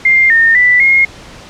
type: tone with pitch steps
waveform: sine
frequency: 2105 / 1826 / 1978 / 2147 Hz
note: C7 / A#6 / B6 / C7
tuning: +10 / -36 / +2 / +44 cents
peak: -5 dBFS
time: 0.05-1.05 s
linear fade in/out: 5 ms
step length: 250 ms
effects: pink hiss -34 dBFS RMS until 1.49 s + low-pass 6000 Hz 12 dB/octave